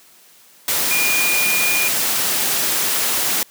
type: tone in noise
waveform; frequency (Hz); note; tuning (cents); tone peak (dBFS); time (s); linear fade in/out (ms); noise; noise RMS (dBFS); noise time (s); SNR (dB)
sine; 2430; D#7; -42; -18; 0.91-1.88; 2; white; -19; 0.68-3.43; -2
effects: white hiss -49 dBFS RMS until 3.5 s + high-pass 150 Hz 12 dB/octave